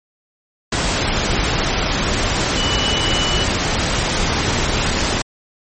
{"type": "tone in noise", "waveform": "sine", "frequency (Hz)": 2960, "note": "F#7", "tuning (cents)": 0, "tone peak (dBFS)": -20, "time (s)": [2.57, 3.44], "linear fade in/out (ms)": 5, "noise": "pink", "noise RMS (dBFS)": -18, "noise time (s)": [0.72, 5.22], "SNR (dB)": -5, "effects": ["MP3 32 kbps"]}